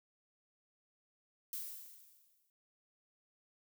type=noise with exponential decay; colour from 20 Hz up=violet; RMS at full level=-40 dBFS; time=1.53-2.5 s; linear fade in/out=1 ms; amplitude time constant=210 ms; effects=none